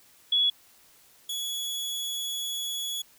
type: tone pair in turn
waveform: sine / sawtooth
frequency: 3378 / 3378 Hz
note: G#7 / G#7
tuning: +29 / +29 cents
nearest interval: unison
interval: 0 cents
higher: neither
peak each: -20 / -27 dBFS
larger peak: first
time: 0.32-0.5 / 1.29-3.02 s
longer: second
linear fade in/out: 5 ms
effects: white hiss -58 dBFS RMS until 3.18 s